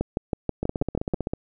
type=two click trains; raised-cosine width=2 ms; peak=-13 / -10 dBFS; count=12 / 8; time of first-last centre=0.63-1.335 / 0.01-1.137 s; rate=15.6 / 6.21 Hz; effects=none